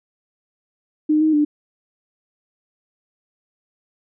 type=tone with pitch steps; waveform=sine; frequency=305.6 / 312.8 / 297 Hz; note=D#4 / D#4 / D4; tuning=-31 / +9 / +20 cents; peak=-13 dBFS; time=1.09-1.45 s; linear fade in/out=10 ms; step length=120 ms; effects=none